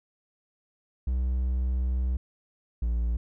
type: tone pair in turn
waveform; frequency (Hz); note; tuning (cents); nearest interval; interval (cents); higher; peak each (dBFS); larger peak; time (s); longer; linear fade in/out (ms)
triangle; 63.1 / 58.09; B1 / A#1; +38 / -5; minor second; 143; first; -22; neither; 1.07-2.17 / 2.82-3.17; first; 5
effects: none